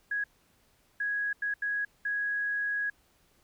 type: tone bursts at uneven times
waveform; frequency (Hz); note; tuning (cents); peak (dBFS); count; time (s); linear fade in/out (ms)
sine; 1661.2; G#6; 0; -28; 5; 0.11-0.24 / 1-1.33 / 1.42-1.54 / 1.62-1.85 / 2.05-2.9; 5
effects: pink hiss -67 dBFS RMS until 3.43 s